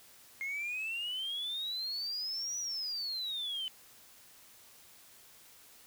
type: exponential two-way sweep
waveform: sine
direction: up then down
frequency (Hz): 2128 to 5910 to 3013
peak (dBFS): -33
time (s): 0.41-3.68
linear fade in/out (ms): 0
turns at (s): 2.58
effects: tanh soft clip ceiling -32 dBFS + white hiss -58 dBFS RMS until 5.86 s